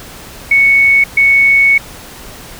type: tone bursts at uneven times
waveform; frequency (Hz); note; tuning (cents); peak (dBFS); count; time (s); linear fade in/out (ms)
sine; 2217; C#7; 0; -5; 2; 0.51-1.04 / 1.17-1.78; 5
effects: pink hiss -32 dBFS RMS until 2.59 s